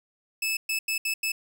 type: tone bursts at uneven times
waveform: sawtooth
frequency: 2612 Hz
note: E7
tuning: 17 cents flat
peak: -22 dBFS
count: 5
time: 0.42-0.57 / 0.69-0.79 / 0.88-0.98 / 1.05-1.14 / 1.23-1.32 s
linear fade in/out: 5 ms
effects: none